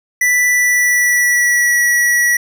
square tone with pitch glide, 1975.5 to 1932.6 Hz, B6 to B6, 0 to -38 cents, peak -11 dBFS, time 0.21-2.37 s, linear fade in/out 5 ms, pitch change -38 cents, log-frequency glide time 0.47-1.81 s, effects none

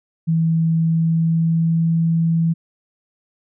sine tone with pitch glide, 163.2 to 164.91 Hz, E3 to E3, -17 to +1 cents, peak -14 dBFS, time 0.27-2.54 s, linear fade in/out 20 ms, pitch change +18 cents, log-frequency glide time 0.78-1.93 s, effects none

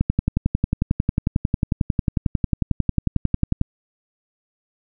click train, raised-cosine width 5 ms, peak -5 dBFS, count 41, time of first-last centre 0.01-3.614 s, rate 11.1 Hz, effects none

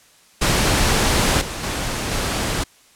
pink noise with level steps, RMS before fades -17 / -28 / -24 / -22 dBFS, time 0.41-2.64 s, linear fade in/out 10 ms, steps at 1.41 / 1.63 / 2.11 s, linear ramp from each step 5 ms, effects white hiss -52 dBFS RMS until 2.95 s + low-pass 10000 Hz 12 dB/octave

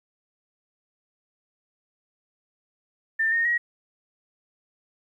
sine tone with pitch steps, 1791 / 1844.5 / 1899.7 Hz, A6 / A#6 / A#6, +30 / -19 / +32 cents, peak -20 dBFS, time 3.19-3.58 s, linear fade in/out 10 ms, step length 130 ms, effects 10-bit

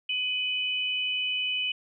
sine tone pair together, 2514 / 2990 Hz, D#7 / F#7, +17 / +17 cents, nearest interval minor third, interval 300 cents, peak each -30 / -28 dBFS, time 0.09-1.72 s, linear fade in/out 5 ms, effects none

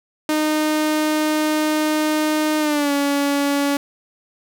sawtooth tone with pitch glide, 307.2 to 283.3 Hz, D#4 to C#4, -22 to +38 cents, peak -13 dBFS, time 0.29-3.77 s, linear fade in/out 2 ms, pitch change -140 cents, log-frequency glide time 2.59-2.92 s, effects none

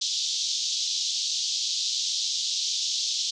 pink band-pass noise, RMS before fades -28 dBFS, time 0.01-3.31 s, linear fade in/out 10 ms, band 3400 to 6500 Hz, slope 48 dB/octave, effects none

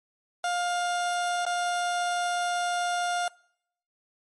30% pulse tone with dropouts, 706 Hz, F5, 19 cents sharp, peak -23 dBFS, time 0.44-3.28 s, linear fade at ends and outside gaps 2 ms, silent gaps 1.453-1.464 s, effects noise-tail reverb RT60 0.7 s tail -24 dB re dry + MP3 48 kbps

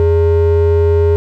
triangle ring-modulated tone, 248.4 Hz, B3, 10 cents sharp, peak -3 dBFS, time 0-1.16 s, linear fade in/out 0 ms, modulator 164 Hz, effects none

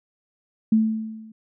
sine tone with level ramp, 220 Hz, A3, in tune, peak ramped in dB -12 to -42 dBFS, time 0.72-1.32 s, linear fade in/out 5 ms, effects none

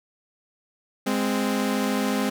sawtooth tone pair together, 206.5 / 260.2 Hz, G#3 / C4, -10 / -9 cents, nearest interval major third, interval 401 cents, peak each -21 dBFS, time 1.06-2.3 s, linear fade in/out 10 ms, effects none

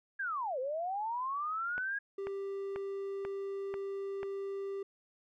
sine linear two-way sweep, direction down then up, 1656 to 493.9 to 1656 Hz, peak -33 dBFS, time 0.19-1.99 s, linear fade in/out 10 ms, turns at 0.59 s
click train, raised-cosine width 0.5 ms, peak -27 dBFS, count 6, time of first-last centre 1.78-4.231 s, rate 2.04 Hz
triangle tone, 393.8 Hz, G4, 8 cents sharp, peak -34 dBFS, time 2.18-4.83 s, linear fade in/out 5 ms
effects none

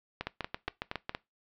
two click trains, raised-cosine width 0.3 ms, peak -17 / -18 dBFS, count 7 / 5, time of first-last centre 0.27-1.094 / 0.21-1.149 s, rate 7.28 / 4.26 Hz, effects noise-tail reverb RT60 0.2 s tail -20 dB re dry + low-pass 5000 Hz 12 dB/octave

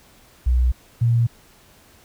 sine tone pair in turn, 61.9 / 117.36 Hz, B1 / A#2, +5 / +12 cents, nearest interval major seventh, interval 1107 cents, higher second, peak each -14 dBFS, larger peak neither, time 0.46-0.72 / 1.01-1.27 s, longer neither, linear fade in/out 10 ms, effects pink hiss -52 dBFS RMS until 2.04 s

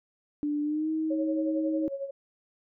sine tone with pitch glide, 294.7 to 315.9 Hz, D4 to D#4, +6 to +26 cents, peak -26 dBFS, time 0.43-1.88 s, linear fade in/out 0 ms, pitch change +120 cents, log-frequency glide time 0.62-0.9 s
sine tone with tremolo, 551 Hz, C#5, 11 cents flat, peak -29 dBFS, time 1.1-2.11 s, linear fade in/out 10 ms, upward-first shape sine, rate 11 Hz, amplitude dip 70%
effects none

